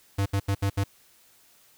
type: tone bursts at uneven times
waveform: square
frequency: 98.9 Hz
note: G2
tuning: 16 cents sharp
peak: -23 dBFS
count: 5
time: 0.18-0.26 / 0.33-0.4 / 0.48-0.55 / 0.62-0.7 / 0.77-0.84 s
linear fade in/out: 10 ms
effects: white hiss -59 dBFS RMS until 1.77 s